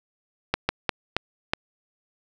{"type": "slowing click train", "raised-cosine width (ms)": 0.3, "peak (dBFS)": -5, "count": 5, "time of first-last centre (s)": [0.54, 1.535], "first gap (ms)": 150, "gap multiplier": 1.35, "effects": []}